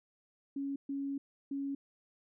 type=tone bursts at uneven times; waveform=sine; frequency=277.5 Hz; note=C#4; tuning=2 cents sharp; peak=-34 dBFS; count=3; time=0.56-0.76 / 0.89-1.18 / 1.51-1.75 s; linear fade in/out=5 ms; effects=none